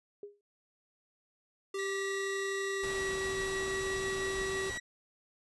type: tone with exponential decay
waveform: sine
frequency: 408.6 Hz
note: G#4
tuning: 28 cents flat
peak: -38 dBFS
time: 0.23-0.41 s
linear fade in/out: 2 ms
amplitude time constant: 39 ms
type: tone with pitch glide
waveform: square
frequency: 392 to 384.4 Hz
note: G4 to G4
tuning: 0 to -34 cents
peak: -35 dBFS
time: 1.74-4.7 s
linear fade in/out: 5 ms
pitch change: -34 cents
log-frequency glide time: 2.75-3.1 s
type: tone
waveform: 40% pulse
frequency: 1928 Hz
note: B6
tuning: 42 cents flat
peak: -36 dBFS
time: 1.78-4.8 s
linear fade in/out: 10 ms
type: noise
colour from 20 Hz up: pink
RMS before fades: -43 dBFS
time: 2.83-4.78 s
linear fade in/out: 5 ms
effects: resampled to 24000 Hz